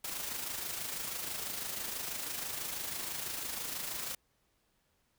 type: noise with amplitude modulation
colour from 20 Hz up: white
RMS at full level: -37 dBFS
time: 0.04-4.15 s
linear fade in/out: 5 ms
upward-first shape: sine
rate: 26.1 Hz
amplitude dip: 45%
effects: pink hiss -75 dBFS RMS until 5.18 s